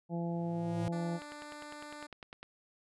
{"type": "harmonic tone", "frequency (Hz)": 170, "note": "F3", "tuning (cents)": -46, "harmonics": [1, 2, 3, 4, 5], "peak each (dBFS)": [-34, -41, -44, -44, -47], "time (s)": [0.09, 1.2], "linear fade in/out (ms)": 50}
{"type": "tone with exponential growth", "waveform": "square", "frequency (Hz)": 110.3, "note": "A2", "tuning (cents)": 5, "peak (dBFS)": -34, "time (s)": [0.14, 0.88], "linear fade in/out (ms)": 0, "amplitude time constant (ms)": 160}
{"type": "tone with pitch glide", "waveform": "10% pulse", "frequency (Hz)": [293.7, 296.6], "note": ["D4", "D4"], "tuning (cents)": [0, 17], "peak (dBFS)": -37, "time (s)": [0.92, 2.07], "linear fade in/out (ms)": 10, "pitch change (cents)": 17, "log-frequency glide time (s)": [1.1, 1.5]}
{"type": "click train", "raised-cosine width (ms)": 0.3, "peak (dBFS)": -30, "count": 13, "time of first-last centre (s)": [1.22, 2.43], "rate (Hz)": 9.92}
{"effects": ["resampled to 24000 Hz"]}